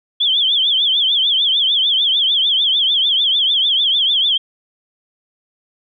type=tone with vibrato; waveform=sine; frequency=3300 Hz; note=G#7; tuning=12 cents flat; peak=-12 dBFS; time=0.2-4.38 s; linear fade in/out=10 ms; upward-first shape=triangle; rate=6.7 Hz; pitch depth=160 cents each way; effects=none